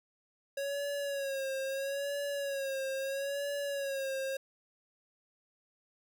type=tone with vibrato; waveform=square; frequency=552 Hz; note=C#5; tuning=7 cents flat; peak=-34 dBFS; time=0.57-4.37 s; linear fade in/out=5 ms; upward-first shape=sine; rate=0.76 Hz; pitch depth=56 cents each way; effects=none